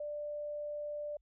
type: tone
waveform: sine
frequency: 591 Hz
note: D5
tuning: 11 cents sharp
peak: -37 dBFS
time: 0-1.17 s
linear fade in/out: 5 ms
effects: added 50 Hz sine -69 dBFS peak until 1.21 s